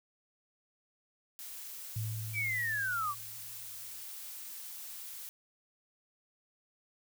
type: noise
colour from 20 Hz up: blue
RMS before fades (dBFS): -45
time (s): 1.39-5.29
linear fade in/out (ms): 0
type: tone with exponential decay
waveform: sine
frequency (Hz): 109.6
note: A2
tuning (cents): -6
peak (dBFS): -32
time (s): 1.96-4.03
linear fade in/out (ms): 5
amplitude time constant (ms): 450
type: linear sweep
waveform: sine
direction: down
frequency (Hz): 2349 to 1108.7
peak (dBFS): -31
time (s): 2.33-3.15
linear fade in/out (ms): 50
effects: none